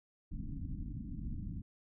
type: low-pass noise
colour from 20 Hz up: pink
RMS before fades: -41 dBFS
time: 0.31-1.62 s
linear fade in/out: 10 ms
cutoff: 300 Hz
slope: 96 dB/octave
effects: none